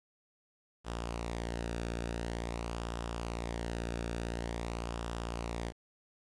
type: tone with flanger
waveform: sawtooth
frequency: 57.9 Hz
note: A#1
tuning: 11 cents flat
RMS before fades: -38 dBFS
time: 0.84-5.73 s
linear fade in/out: 50 ms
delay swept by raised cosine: 0.46 to 0.98 ms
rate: 0.47 Hz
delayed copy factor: -0.5
effects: resampled to 22050 Hz + 10-bit